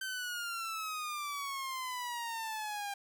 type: exponential sweep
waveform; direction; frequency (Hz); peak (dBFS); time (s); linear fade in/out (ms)
sawtooth; down; 1553 to 798; -33; 0.01-2.94; 5
effects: none